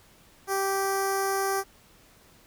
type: tone with notch filter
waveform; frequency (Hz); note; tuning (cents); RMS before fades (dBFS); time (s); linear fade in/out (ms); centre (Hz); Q
10% pulse; 390; G4; -9; -27; 0.47-1.64; 50; 2800; 0.58
effects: pink hiss -57 dBFS RMS until 2.46 s